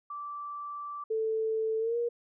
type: tone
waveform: sine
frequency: 1166 Hz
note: D6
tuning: 13 cents flat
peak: -36 dBFS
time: 0.1-1.04 s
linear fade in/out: 5 ms
type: tone with pitch glide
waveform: sine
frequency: 441.8 to 473.5 Hz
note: A4 to A#4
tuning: +7 to +27 cents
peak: -27 dBFS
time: 1.1-2.09 s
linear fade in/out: 10 ms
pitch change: +120 cents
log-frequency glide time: 1.79-1.97 s
effects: none